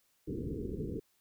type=low-pass noise; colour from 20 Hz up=white; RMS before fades=-38 dBFS; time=0.27-1 s; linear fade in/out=10 ms; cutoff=460 Hz; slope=96 dB/octave; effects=white hiss -73 dBFS RMS until 1.2 s